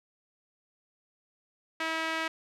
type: tone with band-pass filter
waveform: sawtooth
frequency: 322.8 Hz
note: E4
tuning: 36 cents flat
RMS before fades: -32 dBFS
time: 1.8-2.28 s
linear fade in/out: 5 ms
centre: 2000 Hz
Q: 1.2
effects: none